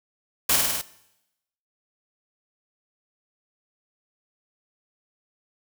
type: noise with echo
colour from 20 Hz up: white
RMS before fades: -20 dBFS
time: 0.49-0.56 s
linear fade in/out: 5 ms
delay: 51 ms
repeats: 5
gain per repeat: -2 dB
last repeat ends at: 0.815 s
effects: noise-tail reverb RT60 0.9 s tail -19 dB re dry